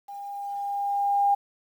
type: tone with level ramp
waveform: sine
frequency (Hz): 805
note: G5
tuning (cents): +46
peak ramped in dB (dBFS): -36 to -17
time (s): 0.08-1.35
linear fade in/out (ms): 10
effects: 9-bit